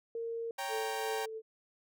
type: tone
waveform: sine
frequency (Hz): 460.5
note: A#4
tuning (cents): -21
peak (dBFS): -35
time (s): 0.15-0.51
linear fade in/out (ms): 2
type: chord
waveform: sawtooth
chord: G diminished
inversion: second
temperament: equal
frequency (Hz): 554.4 / 784 / 932.3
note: Db5 / G5 / Bb5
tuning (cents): 0 / 0 / 0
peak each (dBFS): -39 / -34 / -37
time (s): 0.58-1.26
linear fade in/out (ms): 10
type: tone with tremolo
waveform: sine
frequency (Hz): 442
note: A4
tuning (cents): +8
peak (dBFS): -34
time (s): 0.68-1.42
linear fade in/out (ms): 50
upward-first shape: triangle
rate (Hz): 2.8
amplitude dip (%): 55
effects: none